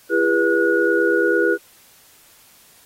sine tone cluster, 336.6 / 405.6 / 487.8 / 1453 Hz, E4 / G#4 / B4 / F#6, +36 / -41 / -21 / -32 cents, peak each -20 dBFS, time 0.09-1.58 s, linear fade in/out 50 ms, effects white hiss -51 dBFS RMS until 2.85 s + AAC 48 kbps

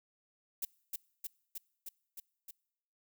violet noise with echo, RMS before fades -36 dBFS, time 0.62-0.65 s, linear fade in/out 5 ms, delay 310 ms, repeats 6, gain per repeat -2 dB, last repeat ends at 2.51 s, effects noise-tail reverb RT60 0.9 s tail -25 dB re dry

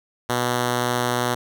5% pulse tone, 122.4 Hz, B2, 15 cents flat, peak -9 dBFS, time 0.29-1.35 s, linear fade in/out 10 ms, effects none

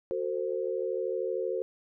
sine chord, F# diminished, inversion none, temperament equal with one note detuned, 370 / 450.3 / 523.3 Hz, F#4 / A4 / C5, 0 / +40 / 0 cents, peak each -33 dBFS, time 0.11-1.62 s, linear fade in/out 0 ms, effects none

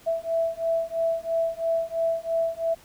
sine beating tone pair, 659.3 / 662.3 Hz, E5 / E5, 0 / +8 cents, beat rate 3 Hz, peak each -26 dBFS, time 0.06-2.75 s, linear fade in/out 20 ms, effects pink hiss -53 dBFS RMS until 2.84 s

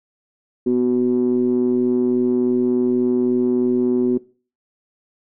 triangle ring-modulated tone, 61.74 Hz, B1, in tune, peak -9 dBFS, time 0.66-4.18 s, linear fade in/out 10 ms, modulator 310 Hz, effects noise-tail reverb RT60 0.4 s tail -23 dB re dry + tanh soft clip ceiling -7 dBFS

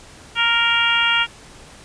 harmonic tone, 466.2 Hz, A#4, in tune, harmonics 2 / 3 / 4 / 5 / 6 / 7, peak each -25 / -20 / -25 / -22 / -20 / -22 dBFS, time 0.35-1.27 s, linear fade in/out 50 ms, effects pink hiss -43 dBFS RMS until 1.84 s + resampled to 22050 Hz

